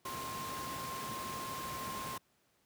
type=tone in noise; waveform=sine; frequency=1058 Hz; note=C6; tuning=19 cents sharp; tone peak=-41 dBFS; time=0.05-2.18 s; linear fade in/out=5 ms; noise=pink; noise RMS=-43 dBFS; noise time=0.05-2.18 s; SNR=-1 dB; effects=pink hiss -73 dBFS RMS until 2.65 s + high-pass 100 Hz 12 dB/octave